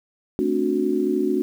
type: chord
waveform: sine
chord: D dominant seventh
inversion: second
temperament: just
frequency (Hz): 220.2 / 264.3 / 293.7 / 367.1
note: A3 / C4 / D4 / F#4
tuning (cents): +2 / +18 / 0 / -14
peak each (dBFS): -27 / -26 / -24 / -22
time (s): 0.39-1.42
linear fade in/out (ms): 0
effects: 8-bit